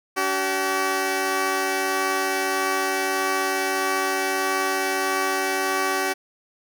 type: tone pair together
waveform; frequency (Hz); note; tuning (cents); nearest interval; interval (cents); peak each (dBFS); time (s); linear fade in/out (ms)
10% pulse; 286 / 380.8; D4 / F#4; -46 / +50; perfect fourth; 496; -20 / -14; 0.16-6.14; 20
effects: none